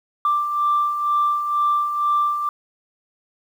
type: beating tone pair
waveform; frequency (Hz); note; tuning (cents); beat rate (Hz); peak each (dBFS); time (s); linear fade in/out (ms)
sine; 1177 / 1179.1; D6 / D6; +3 / +7; 2.1; -25 / -17; 0.25-2.49; 2
effects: tanh soft clip ceiling -11 dBFS + 8-bit